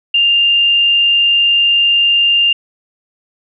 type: tone with frequency modulation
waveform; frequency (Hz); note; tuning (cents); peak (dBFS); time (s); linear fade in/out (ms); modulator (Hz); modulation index
sine; 2800; F7; +4; -8; 0.14-2.53; 5; 44.4; 0.42
effects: none